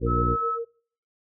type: harmonic tone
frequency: 59.6 Hz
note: A#1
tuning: 39 cents sharp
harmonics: 1 / 2 / 3 / 4 / 5 / 6 / 7 / 8 / 9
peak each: -26 / -27 / -35 / -32 / -32 / -32 / -43 / -42 / -46 dBFS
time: 0-0.37 s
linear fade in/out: 50 ms
type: tone with tremolo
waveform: sine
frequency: 463.8 Hz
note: A#4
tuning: 9 cents flat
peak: -26 dBFS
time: 0.02-0.65 s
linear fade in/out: 10 ms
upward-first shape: sine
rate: 7.3 Hz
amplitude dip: 90%
type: tone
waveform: sine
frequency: 1298 Hz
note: E6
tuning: 27 cents flat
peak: -24 dBFS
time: 0.06-0.59 s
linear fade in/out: 50 ms
effects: noise-tail reverb RT60 0.5 s tail -23 dB re dry